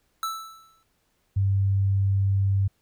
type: tone with exponential decay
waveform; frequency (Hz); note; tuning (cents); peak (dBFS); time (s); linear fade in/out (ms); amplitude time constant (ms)
square; 1318.5; E6; 0; -25; 0.23-0.83; 1; 130
type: tone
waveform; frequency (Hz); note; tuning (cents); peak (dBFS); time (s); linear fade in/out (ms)
sine; 98; G2; 0; -19; 1.36-2.68; 10
effects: pink hiss -70 dBFS RMS until 2.81 s